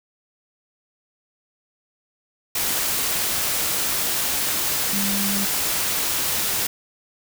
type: tone in noise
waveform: sine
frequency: 200 Hz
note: G3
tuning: 35 cents sharp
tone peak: -25 dBFS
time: 4.93-5.45 s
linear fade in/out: 5 ms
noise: white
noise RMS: -23 dBFS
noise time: 2.55-6.67 s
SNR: -5 dB
effects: none